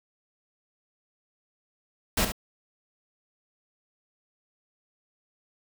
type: noise with echo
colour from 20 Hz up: pink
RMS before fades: -24 dBFS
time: 2.17-2.25 s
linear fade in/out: 5 ms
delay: 71 ms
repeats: 1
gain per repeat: -8 dB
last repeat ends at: 2.321 s
effects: none